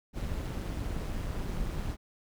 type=noise with amplitude modulation; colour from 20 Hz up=brown; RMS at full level=-32 dBFS; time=0.13-1.97 s; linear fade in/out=50 ms; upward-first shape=sine; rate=187 Hz; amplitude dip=50%; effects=none